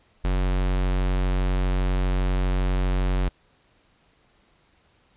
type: tone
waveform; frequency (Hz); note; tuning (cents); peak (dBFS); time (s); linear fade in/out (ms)
square; 46.25; F#1; 0; -21; 0.24-3.29; 10
effects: pink hiss -62 dBFS RMS until 5.16 s + resampled to 8000 Hz